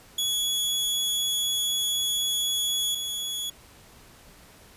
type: tone pair in turn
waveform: sawtooth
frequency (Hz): 3374 / 3374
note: G#7 / G#7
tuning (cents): +27 / +27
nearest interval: unison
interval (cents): 0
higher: neither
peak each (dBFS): -21 / -26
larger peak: first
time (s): 0.18-2.95 / 2.95-3.5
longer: first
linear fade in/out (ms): 5
effects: pink hiss -52 dBFS RMS until 4.76 s + resampled to 32000 Hz